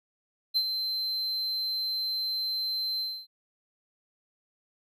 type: tone with ADSR envelope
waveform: triangle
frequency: 4100 Hz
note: C8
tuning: 36 cents flat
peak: -20 dBFS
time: 0.54-3.27 s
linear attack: 26 ms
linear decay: 63 ms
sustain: -7 dB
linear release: 270 ms
effects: none